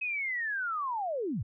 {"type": "linear sweep", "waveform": "sine", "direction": "down", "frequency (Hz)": [2562, 79], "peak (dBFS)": -30, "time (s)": [0.01, 1.43], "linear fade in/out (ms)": 10, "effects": []}